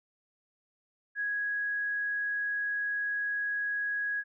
sine tone, 1661.2 Hz, G#6, in tune, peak -29 dBFS, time 1.15-4.24 s, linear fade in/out 50 ms, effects none

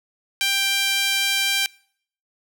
sawtooth tone with high-pass filter, 788 Hz, G5, 9 cents sharp, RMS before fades -21 dBFS, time 0.41-1.66 s, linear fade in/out 0 ms, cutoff 2600 Hz, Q 1.8, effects noise-tail reverb RT60 0.6 s tail -25 dB re dry

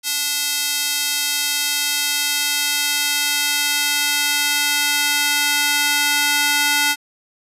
square tone with high-pass filter sweep, 290.7 Hz, D4, 18 cents flat, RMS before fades -19 dBFS, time 0.03-6.96 s, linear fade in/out 50 ms, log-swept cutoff 3900 to 1600 Hz, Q 0.74, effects resampled to 32000 Hz

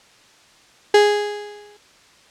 35% pulse tone with exponential decay, 414.3 Hz, G#4, 4 cents flat, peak -6 dBFS, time 0.94-1.77 s, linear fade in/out 5 ms, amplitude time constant 180 ms, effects white hiss -51 dBFS RMS until 2.3 s + low-pass 6000 Hz 12 dB/octave

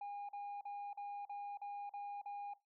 sine tone bursts, 813 Hz, G#5, 37 cents flat, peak -40 dBFS, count 8, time 0.01-2.537 s, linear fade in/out 5 ms, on 280 ms, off 41 ms, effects noise-tail reverb RT60 0.2 s tail -19 dB re dry + tanh soft clip ceiling -42 dBFS

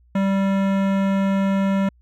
sine tone with hard clipping, 195 Hz, G3, 9 cents flat, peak -19 dBFS, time 0.15-1.89 s, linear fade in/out 5 ms, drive 18 dB, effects added 60 Hz sine -52 dBFS peak until 2.01 s

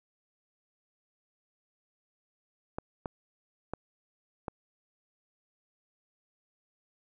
clicks, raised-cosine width 1 ms, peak -20 dBFS, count 4, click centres 2.785 / 3.058 / 3.736 / 4.482 s, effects none

